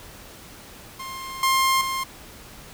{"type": "tone with level steps", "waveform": "sawtooth", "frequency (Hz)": 1060, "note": "C6", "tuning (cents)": 22, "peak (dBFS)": [-29, -14, -21], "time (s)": [0.99, 2.04], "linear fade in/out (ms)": 10, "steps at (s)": [1.43, 1.81], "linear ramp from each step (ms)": 2, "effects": ["pink hiss -44 dBFS RMS until 2.73 s"]}